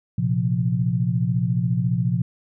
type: chord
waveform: sine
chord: Bb suspended second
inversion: none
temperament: equal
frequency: 116.54 / 130.81 / 174.61 Hz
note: Bb2 / C3 / F3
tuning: 0 / 0 / 0 cents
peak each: -23 dBFS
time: 0.18-2.22 s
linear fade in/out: 5 ms
effects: none